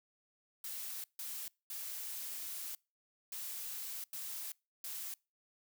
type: noise bursts at uneven times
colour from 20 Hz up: blue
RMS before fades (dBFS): -43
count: 6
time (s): 0.64-1.04 / 1.19-1.48 / 1.7-2.75 / 3.32-4.04 / 4.13-4.52 / 4.84-5.14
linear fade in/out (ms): 2
effects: noise-tail reverb RT60 0.3 s tail -26 dB re dry